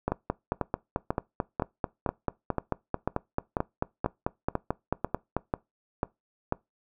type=two click trains; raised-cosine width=1 ms; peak=-12 / -12 dBFS; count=25 / 14; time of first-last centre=0.08-5.366 / 0.12-6.524 s; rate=4.54 / 2.03 Hz; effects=noise-tail reverb RT60 0.2 s tail -22 dB re dry